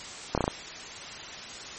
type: slowing click train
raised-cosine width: 1 ms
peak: -10 dBFS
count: 5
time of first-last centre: 0.35-0.479 s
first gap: 27 ms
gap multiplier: 1.12
effects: white hiss -40 dBFS RMS until 1.78 s + MP3 32 kbps